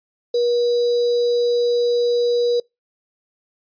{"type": "tone with sample-and-hold", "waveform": "sine", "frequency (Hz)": 480, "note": "B4", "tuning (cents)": -49, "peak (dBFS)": -15, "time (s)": [0.34, 2.6], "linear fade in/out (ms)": 5, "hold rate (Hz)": 4410, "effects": ["noise-tail reverb RT60 0.2 s tail -26 dB re dry", "resampled to 11025 Hz"]}